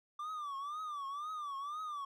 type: tone with vibrato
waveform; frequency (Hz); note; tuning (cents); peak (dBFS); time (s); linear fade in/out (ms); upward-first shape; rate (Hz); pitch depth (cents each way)
triangle; 1174.7; D6; 0; -37; 0.19-2.05; 5; triangle; 2; 150
effects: none